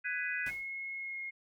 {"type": "chord", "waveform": "sine", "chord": "G# minor seventh", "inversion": "third", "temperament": "just", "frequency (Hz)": [1495.1, 1661.2, 1993.5, 2492], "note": ["F#6", "G#6", "B6", "D#7"], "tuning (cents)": [18, 0, 16, 2], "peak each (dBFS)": -38, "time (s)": [0.04, 0.51], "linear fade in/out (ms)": 20}
{"type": "noise with exponential decay", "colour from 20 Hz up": "pink", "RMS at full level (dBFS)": -44, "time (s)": [0.46, 0.74], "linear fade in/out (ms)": 5, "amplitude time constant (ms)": 60}
{"type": "tone with pitch glide", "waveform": "sine", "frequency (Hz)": [2169, 2150], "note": ["C#7", "C7"], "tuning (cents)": [-38, 47], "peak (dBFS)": -37, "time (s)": [0.48, 1.31], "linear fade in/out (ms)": 20, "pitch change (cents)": -15, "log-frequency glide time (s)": [0.95, 1.2]}
{"effects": ["MP3 96 kbps"]}